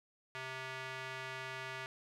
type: tone with band-pass filter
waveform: square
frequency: 130.9 Hz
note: C3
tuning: 1 cent sharp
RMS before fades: -44 dBFS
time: 0.35-1.86 s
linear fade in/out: 0 ms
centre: 2000 Hz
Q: 1.2
effects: none